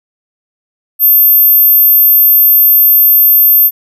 sine tone, 13370 Hz, G#9, 10 cents sharp, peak -3 dBFS, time 0.99-3.71 s, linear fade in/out 50 ms, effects none

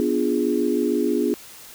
sine chord, B diminished seventh, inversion none, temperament equal, 246.9 / 293.7 / 349.2 / 415.3 Hz, B3 / D4 / F4 / Ab4, 0 / 0 / 0 / 0 cents, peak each -24 dBFS, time 0-1.34 s, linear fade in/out 0 ms, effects white hiss -43 dBFS RMS until 1.74 s

